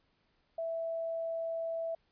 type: tone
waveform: sine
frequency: 659.3 Hz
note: E5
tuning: in tune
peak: -33 dBFS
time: 0.58-1.95 s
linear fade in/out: 5 ms
effects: pink hiss -74 dBFS RMS until 2.11 s + resampled to 11025 Hz